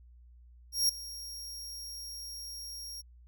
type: tone with ADSR envelope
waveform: sawtooth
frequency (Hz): 5588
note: F8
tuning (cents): 0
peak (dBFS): -20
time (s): 0.72-3.02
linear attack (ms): 170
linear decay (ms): 5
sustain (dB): -18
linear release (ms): 19
effects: added 60 Hz sine -53 dBFS peak until 3.27 s